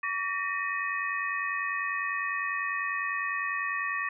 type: tone cluster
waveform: sine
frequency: 1138 / 1827 / 1917 / 2522 Hz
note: C#6 / A#6 / A#6 / D#7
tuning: +45 / -35 / +48 / +23 cents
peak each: -33 / -32 / -37 / -36 dBFS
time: 0.03-4.09 s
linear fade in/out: 5 ms
effects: none